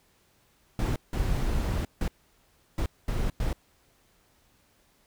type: noise bursts at uneven times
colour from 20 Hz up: brown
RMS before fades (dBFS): -27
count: 6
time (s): 0.79-0.96 / 1.13-1.85 / 2.01-2.08 / 2.78-2.86 / 3.08-3.3 / 3.4-3.53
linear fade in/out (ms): 2
effects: pink hiss -65 dBFS RMS until 5.06 s